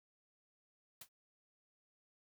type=noise with exponential decay; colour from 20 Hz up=white; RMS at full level=-45 dBFS; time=1.01-1.09 s; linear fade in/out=5 ms; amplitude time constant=17 ms; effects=none